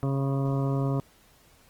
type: harmonic tone with a mistuned harmonic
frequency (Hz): 136.8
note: C#3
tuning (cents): -23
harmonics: 1 / 2 / 3 / 4 / 5 / 7 / 8 / 9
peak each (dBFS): -25 / -31 / -35 / -37 / -39 / -42 / -43 / -44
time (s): 0.03-1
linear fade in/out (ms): 0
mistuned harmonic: 7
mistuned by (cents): +30
effects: pink hiss -59 dBFS RMS until 1.69 s + Opus 24 kbps